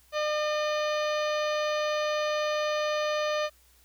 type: harmonic tone with a mistuned harmonic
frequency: 604 Hz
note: D5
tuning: 48 cents sharp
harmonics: 1 / 2 / 3 / 4 / 5 / 6 / 7 / 8 / 10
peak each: -27 / -33 / -37 / -39 / -41 / -43 / -44 / -45 / -47 dBFS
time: 0.12-3.5 s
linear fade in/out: 50 ms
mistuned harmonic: 4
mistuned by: +22 cents
effects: added 60 Hz sine -62 dBFS peak until 3.84 s + white hiss -62 dBFS RMS until 3.84 s